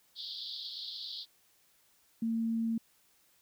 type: band-pass noise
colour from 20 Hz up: white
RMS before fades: -42 dBFS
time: 0.15-1.26 s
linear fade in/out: 50 ms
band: 3300 to 4800 Hz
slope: 96 dB/octave
type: tone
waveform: sine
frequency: 227.2 Hz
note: A#3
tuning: 44 cents flat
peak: -29 dBFS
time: 2.22-2.78 s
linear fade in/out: 5 ms
effects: white hiss -68 dBFS RMS until 3.41 s